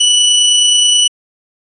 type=tone with amplitude modulation; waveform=sawtooth; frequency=2960 Hz; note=F#7; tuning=in tune; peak=-3 dBFS; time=0-1.08 s; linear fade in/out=10 ms; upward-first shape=sine; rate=29.4 Hz; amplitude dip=25%; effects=resampled to 24000 Hz